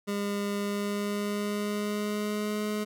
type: tone with pitch glide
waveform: 25% pulse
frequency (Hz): 202.9 to 211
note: G#3 to G#3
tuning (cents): -40 to +28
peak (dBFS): -25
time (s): 0.07-2.85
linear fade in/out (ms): 20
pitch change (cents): +68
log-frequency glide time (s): 0.59-2.66
effects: none